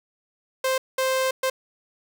sawtooth tone bursts at uneven times, 523.3 Hz, C5, in tune, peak -17 dBFS, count 3, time 0.64-0.78 / 0.98-1.31 / 1.43-1.5 s, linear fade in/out 5 ms, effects none

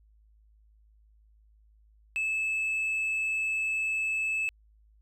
sine tone, 2611 Hz, E7, 17 cents flat, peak -24 dBFS, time 2.16-4.49 s, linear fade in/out 0 ms, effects tanh soft clip ceiling -26 dBFS + added 53 Hz sine -58 dBFS peak until 5.01 s

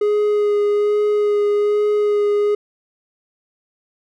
triangle tone with vibrato, 415.3 Hz, G#4, in tune, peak -12 dBFS, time 0.01-2.55 s, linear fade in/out 5 ms, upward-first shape sine, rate 1.2 Hz, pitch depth 13 cents each way, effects none

